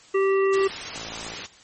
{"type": "harmonic tone", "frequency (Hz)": 389, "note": "G4", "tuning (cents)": -13, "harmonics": [1, 3, 5, 7], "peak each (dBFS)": [-18, -28, -32, -35], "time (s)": [0.14, 0.68], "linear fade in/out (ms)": 10}
{"type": "noise", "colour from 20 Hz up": "white", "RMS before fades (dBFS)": -32, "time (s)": [0.52, 1.47], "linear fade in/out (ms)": 20}
{"type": "click train", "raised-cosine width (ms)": 1, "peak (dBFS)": -25, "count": 22, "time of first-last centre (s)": [0.96, 1.338], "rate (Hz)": 55.6}
{"effects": ["white hiss -51 dBFS RMS until 1.63 s", "MP3 32 kbps"]}